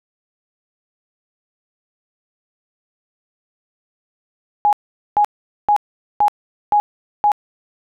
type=tone bursts; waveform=sine; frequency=830.6 Hz; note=G#5; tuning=in tune; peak=-10 dBFS; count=6; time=4.65-7.318 s; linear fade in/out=0 ms; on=78 ms; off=440 ms; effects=none